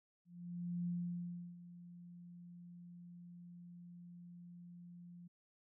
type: tone with ADSR envelope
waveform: sine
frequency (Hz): 174.61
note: F3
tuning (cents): 0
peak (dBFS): -36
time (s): 0.25-5.28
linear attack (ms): 620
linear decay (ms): 690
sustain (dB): -16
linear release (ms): 11
effects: none